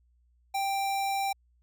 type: tone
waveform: square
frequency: 786 Hz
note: G5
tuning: 4 cents sharp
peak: -28 dBFS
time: 0.54-1.33 s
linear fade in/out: 10 ms
effects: added 60 Hz sine -63 dBFS peak until 1.62 s